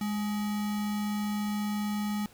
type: tone with sample-and-hold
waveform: sine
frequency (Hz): 207.7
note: G#3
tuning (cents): 0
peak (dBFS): -28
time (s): 0.01-2.26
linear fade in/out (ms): 2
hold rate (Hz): 1050
effects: pink hiss -57 dBFS RMS until 2.33 s